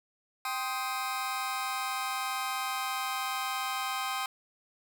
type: chord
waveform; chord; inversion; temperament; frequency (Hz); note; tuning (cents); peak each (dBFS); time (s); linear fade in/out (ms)
sawtooth; C minor; second; just; 784.9 / 1046.5 / 1255.8; G5 / C6 / Eb6; +2 / 0 / +16; -32; 0.45-4.26; 2
effects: none